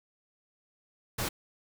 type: noise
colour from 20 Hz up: pink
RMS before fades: -32 dBFS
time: 1.18-1.29 s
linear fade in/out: 10 ms
effects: none